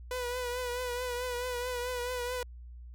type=tone with vibrato; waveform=sawtooth; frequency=493.9 Hz; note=B4; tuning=in tune; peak=-29 dBFS; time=0.11-2.43 s; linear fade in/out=2 ms; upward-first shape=triangle; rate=4.6 Hz; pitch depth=47 cents each way; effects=added 60 Hz sine -44 dBFS peak until 2.94 s